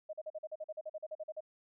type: tone bursts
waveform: sine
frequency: 622.3 Hz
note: D#5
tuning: in tune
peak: -38 dBFS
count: 16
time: 0.09-1.407 s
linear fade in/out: 10 ms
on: 42 ms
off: 43 ms
effects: none